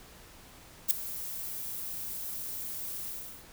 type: noise with ADSR envelope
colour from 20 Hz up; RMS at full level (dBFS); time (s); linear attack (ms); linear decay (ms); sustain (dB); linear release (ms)
violet; -21; 0.88-3.46; 29; 4; -17; 380
effects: pink hiss -53 dBFS RMS until 3.52 s